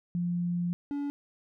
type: tone pair in turn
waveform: sine / triangle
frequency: 174.61 / 285.6 Hz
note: F3 / D4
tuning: 0 / -48 cents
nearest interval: major sixth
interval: 852 cents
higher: second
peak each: -27 / -28 dBFS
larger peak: first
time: 0.15-0.73 / 0.91-1.1 s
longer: first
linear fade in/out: 0 ms
effects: none